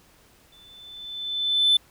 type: tone with exponential growth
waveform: sine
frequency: 3520 Hz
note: A7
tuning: in tune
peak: -12 dBFS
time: 0.52-1.77 s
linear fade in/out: 5 ms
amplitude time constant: 270 ms
effects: tanh soft clip ceiling -13 dBFS + pink hiss -57 dBFS RMS until 1.9 s